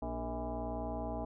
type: tone with frequency modulation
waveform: sine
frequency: 293.7 Hz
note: D4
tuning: in tune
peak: -35 dBFS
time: 0.02-1.25 s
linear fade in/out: 5 ms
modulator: 176 Hz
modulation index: 3.3
effects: none